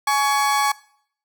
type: tone pair together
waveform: 35% pulse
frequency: 841 / 1122.6 Hz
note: G#5 / C#6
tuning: +22 / +22 cents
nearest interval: perfect fourth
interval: 500 cents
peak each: -18 dBFS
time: 0.07-0.72 s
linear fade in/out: 5 ms
effects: noise-tail reverb RT60 0.6 s tail -20 dB re dry